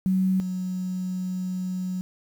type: tone pair in turn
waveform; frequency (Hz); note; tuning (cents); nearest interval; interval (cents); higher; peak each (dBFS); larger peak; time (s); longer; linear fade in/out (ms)
sine; 188 / 184.13; F#3 / F#3; +28 / -8; unison; 36; first; -19 / -26; first; 0.06-0.4 / 0.4-2.01; second; 0
effects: 8-bit